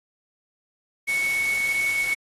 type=tone in noise; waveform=sine; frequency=2217 Hz; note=C#7; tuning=in tune; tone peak=-21 dBFS; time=1.07-2.15 s; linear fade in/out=20 ms; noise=white; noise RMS=-34 dBFS; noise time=1.07-2.15 s; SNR=+10 dB; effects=AAC 32 kbps